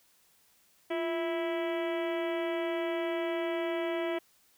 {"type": "harmonic tone with a mistuned harmonic", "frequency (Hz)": 328.8, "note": "E4", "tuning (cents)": -4, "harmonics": [1, 2, 3, 4, 5, 6, 7, 8, 9, 10], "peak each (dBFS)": [-32, -34, -43, -46, -47, -44, -45, -51, -50, -50], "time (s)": [0.9, 4.19], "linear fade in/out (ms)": 10, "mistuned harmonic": 1, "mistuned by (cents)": 84, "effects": ["white hiss -66 dBFS RMS until 4.57 s"]}